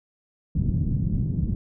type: low-pass noise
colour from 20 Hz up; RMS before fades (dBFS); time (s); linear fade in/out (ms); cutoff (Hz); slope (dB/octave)
white; -24; 0.55-1.55; 2; 190; 24
effects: none